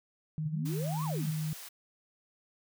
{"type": "tone", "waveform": "sine", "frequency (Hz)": 155.2, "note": "D#3", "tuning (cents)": -4, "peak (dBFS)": -31, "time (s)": [0.38, 1.53], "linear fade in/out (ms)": 0}
{"type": "exponential two-way sweep", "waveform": "sine", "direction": "up then down", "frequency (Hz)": [121.1, 1163, 121.1], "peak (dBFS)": -37, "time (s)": [0.44, 1.32], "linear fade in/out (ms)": 20, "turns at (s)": 1.04}
{"type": "high-pass noise", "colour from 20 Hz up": "white", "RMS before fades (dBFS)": -46, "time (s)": [0.65, 1.69], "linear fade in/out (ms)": 10, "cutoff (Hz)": 630, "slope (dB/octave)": 12}
{"effects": []}